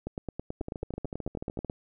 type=two click trains; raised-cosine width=2 ms; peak=-22 / -20 dBFS; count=15 / 16; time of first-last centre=0.61-1.647 / 0.07-1.699 s; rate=13.5 / 9.21 Hz; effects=none